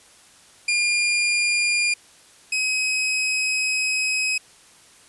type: tone pair in turn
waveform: sawtooth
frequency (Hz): 2410 / 2539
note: D7 / D#7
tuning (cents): +44 / +34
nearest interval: minor second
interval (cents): 90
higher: second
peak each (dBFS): -15 / -17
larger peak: first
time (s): 0.68-1.94 / 2.52-4.38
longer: second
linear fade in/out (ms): 5
effects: white hiss -51 dBFS RMS until 5.08 s + resampled to 24000 Hz